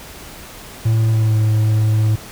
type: tone with pitch glide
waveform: triangle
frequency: 111.9 to 108.46 Hz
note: A2 to A2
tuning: +30 to -24 cents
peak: -10 dBFS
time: 0.85-2.16 s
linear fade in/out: 10 ms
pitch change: -54 cents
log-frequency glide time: 1.06-1.39 s
effects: pink hiss -36 dBFS RMS until 2.31 s